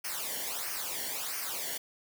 white noise with flanger, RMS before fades -36 dBFS, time 0.04-1.78 s, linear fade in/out 10 ms, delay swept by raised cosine 0.26 to 0.81 ms, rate 1.5 Hz, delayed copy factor -0.75, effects none

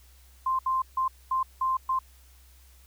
sine tone bursts at uneven times, 1046.5 Hz, C6, in tune, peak -23 dBFS, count 6, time 0.46-0.59 / 0.66-0.82 / 0.97-1.08 / 1.31-1.43 / 1.61-1.77 / 1.89-1.99 s, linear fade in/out 5 ms, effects added 64 Hz sine -53 dBFS peak until 2.86 s + white hiss -60 dBFS RMS until 2.86 s

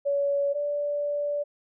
sine tone pair in turn, 565 / 581.6 Hz, C#5 / D5, +33 / -17 cents, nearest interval minor second, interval 50 cents, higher second, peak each -22 / -25 dBFS, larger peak first, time 0.05-0.54 / 0.54-1.44 s, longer second, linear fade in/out 20 ms, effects none

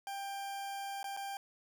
40% pulse tone with dropouts, 792 Hz, G5, 18 cents sharp, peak -38 dBFS, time 0.07-1.37 s, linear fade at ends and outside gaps 1 ms, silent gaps 1.03-1.042 / 1.166-1.172 s, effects none

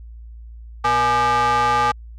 square ring-modulated tone, 180.8 Hz, F#3, 40 cents flat, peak -13 dBFS, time 0.84-1.92 s, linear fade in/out 10 ms, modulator 1020 Hz, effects added 57 Hz sine -35 dBFS peak until 2.18 s + low-pass 6000 Hz 12 dB/octave

